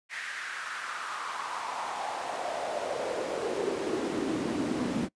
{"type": "noise with high-pass filter sweep", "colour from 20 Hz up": "brown", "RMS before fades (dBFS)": -33, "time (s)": [0.09, 5.09], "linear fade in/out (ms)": 50, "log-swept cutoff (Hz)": [1900, 220], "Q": 3.5, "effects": ["noise-tail reverb RT60 0.1 s tail -23 dB re dry", "resampled to 22050 Hz"]}